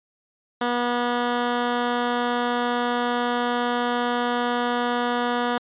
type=tone; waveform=10% pulse; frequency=242.3 Hz; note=B3; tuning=33 cents flat; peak=-13 dBFS; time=0.61-5.58 s; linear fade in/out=5 ms; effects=resampled to 8000 Hz